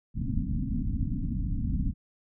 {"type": "low-pass noise", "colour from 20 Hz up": "pink", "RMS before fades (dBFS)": -29, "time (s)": [0.14, 1.94], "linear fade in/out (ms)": 50, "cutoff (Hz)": 280, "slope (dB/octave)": 96, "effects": []}